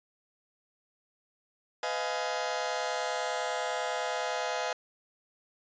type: chord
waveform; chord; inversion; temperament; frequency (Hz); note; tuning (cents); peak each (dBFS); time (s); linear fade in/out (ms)
sawtooth; F half-diminished seventh; second; just; 502.9 / 628.6 / 698.5 / 838.1; Cb5 / Eb5 / F5 / Ab5; +31 / +18 / 0 / +16; -32; 1.83-4.73; 2
effects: resampled to 16000 Hz